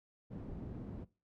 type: low-pass noise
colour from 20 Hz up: white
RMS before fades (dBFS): -45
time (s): 0.3-1.05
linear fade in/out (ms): 20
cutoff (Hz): 220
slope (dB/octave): 12
effects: noise-tail reverb RT60 0.3 s tail -20 dB re dry